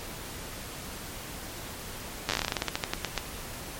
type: slowing click train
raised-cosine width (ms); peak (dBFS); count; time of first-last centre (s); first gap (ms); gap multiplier
0.2; -9; 20; 2.29-3.177; 9; 1.16
effects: pink hiss -40 dBFS RMS until 3.79 s + MP3 64 kbps